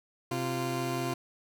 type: tone pair together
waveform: 20% pulse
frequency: 130.39 / 345.6 Hz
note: C3 / F4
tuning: -6 / -18 cents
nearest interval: octave + perfect fourth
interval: 1688 cents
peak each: -28 dBFS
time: 0.31-1.14 s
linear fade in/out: 5 ms
effects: none